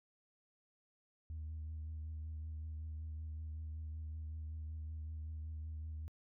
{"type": "tone with vibrato", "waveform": "sine", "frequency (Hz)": 78.3, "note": "D#2", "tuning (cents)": 11, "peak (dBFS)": -40, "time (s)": [1.3, 6.08], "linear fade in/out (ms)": 0, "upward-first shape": "triangle", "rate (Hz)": 5.3, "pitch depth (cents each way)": 31, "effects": ["tanh soft clip ceiling -39 dBFS"]}